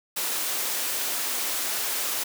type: high-pass noise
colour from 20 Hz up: white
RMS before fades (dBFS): -28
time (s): 0.16-2.24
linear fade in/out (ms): 10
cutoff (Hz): 290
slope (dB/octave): 12
effects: none